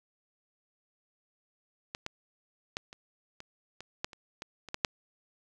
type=clicks; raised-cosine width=0.2 ms; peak=-19 / -18 / -16 / -29 / -27 / -26 / -14 / -30 / -22 / -27 / -16 / -7 dBFS; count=12; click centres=1.949 / 2.064 / 2.769 / 2.929 / 3.404 / 3.806 / 4.045 / 4.132 / 4.421 / 4.687 / 4.744 / 4.848 s; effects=none